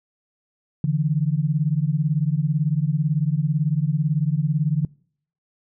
sine beating tone pair, 144.5 / 162.5 Hz, D3 / E3, -28 / -24 cents, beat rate 18 Hz, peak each -20 / -22 dBFS, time 0.84-4.85 s, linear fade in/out 2 ms, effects noise-tail reverb RT60 0.6 s tail -25 dB re dry

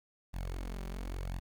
sawtooth tone with flanger, 44.97 Hz, F#1, 49 cents flat, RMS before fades -39 dBFS, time 0.33-1.4 s, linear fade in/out 20 ms, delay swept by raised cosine 1.1 to 5.2 ms, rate 0.96 Hz, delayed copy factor +0.9, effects 11-bit

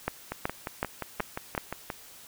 two click trains, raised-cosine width 0.5 ms, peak -12 / -17 dBFS, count 5 / 10, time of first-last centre 0.08-1.578 / 0.32-1.902 s, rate 2.67 / 5.69 Hz, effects white hiss -50 dBFS RMS until 2.27 s

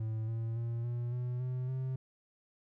triangle tone with pitch steps, 110.5 / 113.61 / 116.8 / 120.08 / 123.46 / 126.93 / 130.5 Hz, A2 / A#2 / A#2 / B2 / B2 / B2 / C3, +8 / -44 / +4 / -48 / 0 / +48 / -4 cents, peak -31 dBFS, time 0-1.96 s, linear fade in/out 5 ms, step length 280 ms, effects none

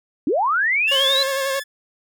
sine linear sweep, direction up, 246.9 to 4097 Hz, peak -16 dBFS, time 0.27-1.23 s, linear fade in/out 2 ms
sawtooth tone, 1726 Hz, A6, 34 cents flat, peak -25 dBFS, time 0.87-1.64 s, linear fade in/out 20 ms
sawtooth tone with vibrato, 542 Hz, C#5, 39 cents flat, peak -17 dBFS, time 0.91-1.6 s, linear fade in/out 10 ms, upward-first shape sine, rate 11 Hz, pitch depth 37 cents each way
effects none

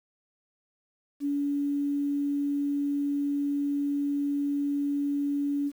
sine tone, 285.1 Hz, C#4, 49 cents sharp, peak -25 dBFS, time 1.2-5.72 s, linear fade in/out 50 ms, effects 9-bit

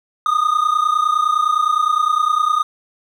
triangle tone pair together, 1214.7 / 1244.5 Hz, D#6 / D#6, -42 / 0 cents, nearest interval unison, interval 42 cents, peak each -15 dBFS, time 0.26-2.63 s, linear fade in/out 2 ms, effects none

